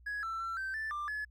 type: tone with pitch steps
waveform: triangle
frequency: 1671 / 1335 / 1348 / 1553 / 1762 / 1186 / 1708 Hz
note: G#6 / E6 / E6 / G6 / A6 / D6 / G#6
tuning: +10 / +22 / +38 / -17 / +2 / +17 / +48 cents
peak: -32 dBFS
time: 0.06-1.25 s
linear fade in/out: 10 ms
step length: 170 ms
effects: tanh soft clip ceiling -30 dBFS + added 60 Hz sine -56 dBFS peak until 1.3 s